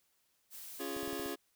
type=noise; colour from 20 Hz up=blue; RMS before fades=-48 dBFS; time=0.5-1.36 s; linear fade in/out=50 ms
type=chord; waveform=sawtooth; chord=Db major; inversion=none; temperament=just; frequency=277.2 / 346.5 / 415.8 Hz; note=Db4 / F4 / Ab4; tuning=0 / -14 / +2 cents; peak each=-38 dBFS; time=0.79-1.36 s; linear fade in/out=20 ms
type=clicks; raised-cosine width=2 ms; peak=-35 dBFS; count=6; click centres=0.966 / 1.031 / 1.077 / 1.13 / 1.197 / 1.26 s
effects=white hiss -75 dBFS RMS until 1.55 s